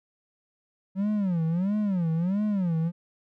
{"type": "tone with vibrato", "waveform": "triangle", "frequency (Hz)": 185, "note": "F#3", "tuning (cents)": 0, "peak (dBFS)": -21, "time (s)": [0.95, 2.92], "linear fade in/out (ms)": 50, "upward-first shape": "sine", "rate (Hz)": 1.5, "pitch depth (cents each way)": 240, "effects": []}